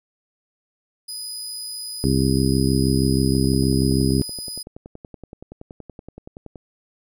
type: tone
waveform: 25% pulse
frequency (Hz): 4978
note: D#8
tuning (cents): 0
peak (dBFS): -25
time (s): 1.08-4.63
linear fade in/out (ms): 10
type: harmonic tone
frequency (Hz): 66.3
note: C2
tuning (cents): +23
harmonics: 1 / 2 / 3 / 4 / 5 / 6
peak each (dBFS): -24 / -21 / -23 / -22 / -26 / -26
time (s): 2.04-4.22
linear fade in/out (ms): 0
type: click train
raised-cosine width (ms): 2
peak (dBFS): -24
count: 35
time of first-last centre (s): 3.35-6.558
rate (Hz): 10.6
effects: none